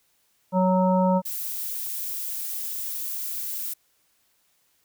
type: harmonic tone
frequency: 185.4 Hz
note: F#3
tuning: 4 cents sharp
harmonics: 1 / 3 / 5 / 7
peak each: -20 / -23 / -24 / -37 dBFS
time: 0.52-1.22 s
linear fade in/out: 50 ms
type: noise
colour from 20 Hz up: violet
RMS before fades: -31 dBFS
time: 1.25-3.74 s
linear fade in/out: 10 ms
effects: white hiss -67 dBFS RMS until 4.84 s